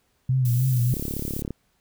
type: tone with vibrato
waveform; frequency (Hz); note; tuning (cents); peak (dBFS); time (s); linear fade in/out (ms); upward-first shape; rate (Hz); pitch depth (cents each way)
sine; 125.6; B2; +30; -18; 0.29-0.94; 5; sine; 3.3; 80
type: noise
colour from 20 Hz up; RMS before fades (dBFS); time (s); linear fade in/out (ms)
violet; -35; 0.45-1.42; 2
type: click train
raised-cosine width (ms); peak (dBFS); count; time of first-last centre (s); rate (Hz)
3; -17; 21; 0.94-1.507; 35.3
effects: pink hiss -68 dBFS RMS until 1.8 s